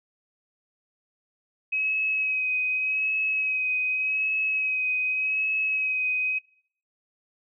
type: tone with vibrato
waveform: sine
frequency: 2543 Hz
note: D#7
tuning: 37 cents sharp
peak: -23 dBFS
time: 1.72-6.39 s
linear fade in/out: 10 ms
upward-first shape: sine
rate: 0.85 Hz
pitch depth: 24 cents each way
effects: noise-tail reverb RT60 0.6 s tail -24 dB re dry